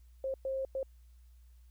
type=tone bursts at uneven times; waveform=sine; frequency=533 Hz; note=C5; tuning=32 cents sharp; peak=-32 dBFS; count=3; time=0.24-0.34 / 0.45-0.65 / 0.75-0.83 s; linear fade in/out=2 ms; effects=added 60 Hz sine -55 dBFS peak until 1.7 s + white hiss -75 dBFS RMS until 1.7 s